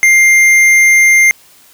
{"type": "tone with tanh clipping", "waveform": "sine", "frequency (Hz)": 2100, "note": "C7", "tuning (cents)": 6, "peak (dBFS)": -6, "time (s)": [0.03, 1.31], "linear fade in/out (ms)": 0, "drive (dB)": 12, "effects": ["white hiss -44 dBFS RMS until 1.73 s"]}